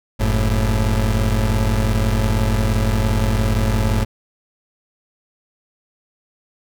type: tone pair together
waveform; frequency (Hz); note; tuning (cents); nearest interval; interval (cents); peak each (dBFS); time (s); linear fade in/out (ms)
30% pulse; 45.91 / 109.2; F#1 / A2; -13 / -13; octave + minor third; 1500; -15 / -16; 0.19-4.05; 20
effects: none